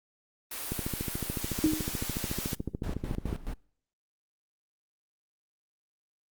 white band-stop noise, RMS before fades -37 dBFS, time 0.51-2.55 s, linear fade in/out 5 ms, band 120 to 230 Hz, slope 96 dB/octave
click train, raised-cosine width 3 ms, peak -19 dBFS, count 37, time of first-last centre 0.72-3.329 s, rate 13.8 Hz
sine tone with exponential decay, 311.1 Hz, D#4, in tune, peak -18 dBFS, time 1.64-1.93 s, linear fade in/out 0 ms, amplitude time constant 63 ms
brown noise with tremolo, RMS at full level -33 dBFS, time 2.83-3.54 s, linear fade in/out 10 ms, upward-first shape square, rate 4.7 Hz, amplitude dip 80%
effects noise-tail reverb RT60 0.6 s tail -25 dB re dry + Opus 32 kbps

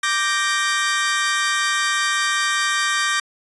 sawtooth chord, G minor, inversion second, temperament equal, 1174.7 / 1568 / 1864.7 Hz, D6 / G6 / Bb6, 0 / 0 / 0 cents, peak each -19 dBFS, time 0.03-3.2 s, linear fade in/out 5 ms, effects resampled to 22050 Hz

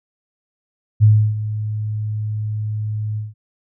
sine tone with ADSR envelope, 107 Hz, A2, 48 cents flat, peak -6 dBFS, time 1-3.34 s, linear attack 33 ms, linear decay 310 ms, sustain -14 dB, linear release 170 ms, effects none

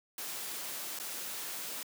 white noise with dropouts, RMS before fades -40 dBFS, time 0.18-1.83 s, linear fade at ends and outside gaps 2 ms, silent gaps 0.989-0.998 s, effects high-pass 200 Hz 12 dB/octave

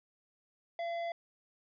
sine tone with tanh clipping, 680 Hz, F5, 46 cents flat, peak -36 dBFS, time 0.79-1.12 s, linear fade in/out 2 ms, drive 12 dB, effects resampled to 11025 Hz

